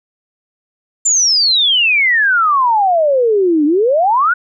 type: exponential two-way sweep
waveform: sine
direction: down then up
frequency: 7310 to 286.8 to 1515 Hz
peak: -9 dBFS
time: 1.05-4.34 s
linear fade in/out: 10 ms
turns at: 3.65 s
effects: none